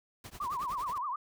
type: noise with tremolo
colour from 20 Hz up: pink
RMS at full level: -45 dBFS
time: 0.24-0.98 s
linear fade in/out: 2 ms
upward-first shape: triangle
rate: 11 Hz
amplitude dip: 100%
type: tone with vibrato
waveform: sine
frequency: 1079 Hz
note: C#6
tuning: 47 cents flat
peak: -32 dBFS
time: 0.4-1.16 s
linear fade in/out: 5 ms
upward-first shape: triangle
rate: 9.6 Hz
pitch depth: 240 cents each way
effects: none